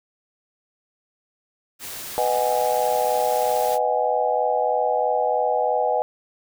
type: noise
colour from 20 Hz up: white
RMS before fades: -34 dBFS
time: 1.79-3.79 s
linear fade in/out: 50 ms
type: chord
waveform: sine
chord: G# minor seventh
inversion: first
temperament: just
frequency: 498.4 / 623 / 747.5 / 830.6 Hz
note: B4 / D#5 / F#5 / G#5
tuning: +16 / +2 / +17 / 0 cents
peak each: -24 dBFS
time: 2.18-6.02 s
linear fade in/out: 0 ms
effects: none